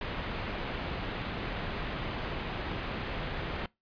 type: low-pass noise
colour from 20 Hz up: pink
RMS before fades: -36 dBFS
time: 0.01-3.66 s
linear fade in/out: 2 ms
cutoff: 3500 Hz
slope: 24 dB/octave
effects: noise-tail reverb RT60 0.2 s tail -23 dB re dry + resampled to 11025 Hz